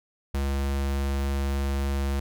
square tone, 69.1 Hz, C#2, 5 cents flat, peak -25 dBFS, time 0.34-2.2 s, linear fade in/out 5 ms, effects none

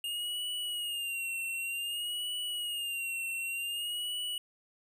square tone with vibrato, 2827 Hz, F7, 20 cents sharp, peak -34 dBFS, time 0.04-4.38 s, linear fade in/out 2 ms, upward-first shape sine, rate 0.54 Hz, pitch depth 72 cents each way, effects none

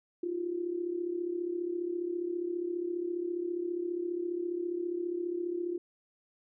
sine tone with amplitude modulation, 349.2 Hz, F4, in tune, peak -28 dBFS, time 0.23-5.78 s, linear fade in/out 5 ms, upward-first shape sine, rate 34.8 Hz, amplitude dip 70%, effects none

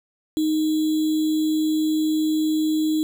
sine tone with sample-and-hold, 311.1 Hz, D#4, in tune, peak -18 dBFS, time 0.37-3.03 s, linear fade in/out 0 ms, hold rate 3675 Hz, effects none

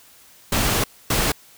pink noise bursts at uneven times, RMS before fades -20 dBFS, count 2, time 0.52-0.84 / 1.1-1.32 s, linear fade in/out 5 ms, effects white hiss -50 dBFS RMS until 1.57 s

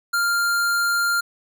square tone, 1396.9 Hz, F6, in tune, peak -19 dBFS, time 0.13-1.21 s, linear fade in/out 10 ms, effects none

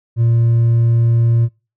sine tone with hard clipping, 116.54 Hz, A#2, in tune, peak -11 dBFS, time 0.16-1.49 s, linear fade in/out 50 ms, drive 2 dB, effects noise-tail reverb RT60 0.3 s tail -24 dB re dry

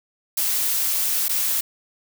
blue noise with dropouts, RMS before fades -22 dBFS, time 0.37-1.61 s, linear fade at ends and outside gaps 5 ms, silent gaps 1.283-1.292 s, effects none

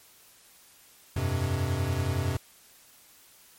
square chord, F suspended second, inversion none, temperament equal with one note detuned, 87.31 / 98 / 129.01 Hz, F2 / G2 / C3, 0 / 0 / -24 cents, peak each -31 dBFS, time 1.16-2.37 s, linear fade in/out 5 ms, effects white hiss -56 dBFS RMS until 3.58 s + MP3 64 kbps

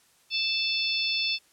harmonic tone, 880 Hz, A5, in tune, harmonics 3 / 4 / 5 / 6, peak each -29 / -30 / -31 / -32 dBFS, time 0.3-1.39 s, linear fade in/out 50 ms, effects white hiss -62 dBFS RMS until 1.52 s + low-pass 11000 Hz 12 dB/octave

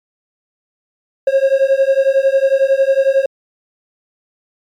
triangle beating tone pair, 535 / 546 Hz, C5 / C#5, +38 / -26 cents, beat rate 11 Hz, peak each -11 dBFS, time 1.27-3.26 s, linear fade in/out 5 ms, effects MP3 96 kbps

